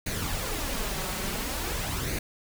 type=noise with flanger; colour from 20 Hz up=pink; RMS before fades=-31 dBFS; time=0.06-2.19 s; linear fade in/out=5 ms; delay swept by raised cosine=0.46 to 5.46 ms; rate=0.48 Hz; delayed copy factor=+0.55; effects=none